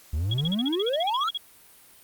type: exponential sweep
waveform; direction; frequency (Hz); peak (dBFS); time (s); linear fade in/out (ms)
triangle; up; 69.3 to 1396.9; -22; 0.13-1.29; 5
type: tone bursts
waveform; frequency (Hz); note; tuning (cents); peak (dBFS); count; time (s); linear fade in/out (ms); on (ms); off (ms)
sine; 3322; G#7; 0; -26; 16; 0.31-1.376; 5; 31; 38
effects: white hiss -53 dBFS RMS until 2.03 s + Opus 48 kbps